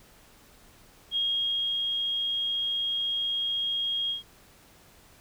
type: tone with ADSR envelope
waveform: sine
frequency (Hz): 3262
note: G#7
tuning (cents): -32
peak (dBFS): -24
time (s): 1.11-4.23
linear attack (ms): 50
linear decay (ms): 610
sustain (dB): -2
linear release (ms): 130
effects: pink hiss -56 dBFS RMS until 5.2 s